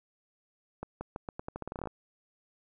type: accelerating click train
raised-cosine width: 1 ms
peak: -23 dBFS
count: 16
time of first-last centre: 0.83-1.873 s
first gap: 180 ms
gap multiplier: 0.84
effects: none